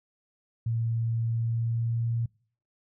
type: tone with pitch glide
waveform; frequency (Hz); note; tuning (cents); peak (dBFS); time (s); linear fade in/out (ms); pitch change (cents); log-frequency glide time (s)
sine; 114.8 to 116.4; A#2 to A#2; -26 to -2; -25; 0.66-2.26; 5; +24; 1.26-2.14
effects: noise-tail reverb RT60 0.5 s tail -26 dB re dry